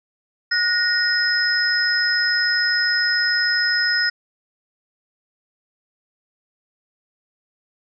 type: tone cluster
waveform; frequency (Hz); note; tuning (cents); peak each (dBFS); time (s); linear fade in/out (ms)
sine; 1453 / 1866 / 5120; F#6 / A#6 / D#8; -32 / +1 / +49; -21; 0.51-4.1; 10
effects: none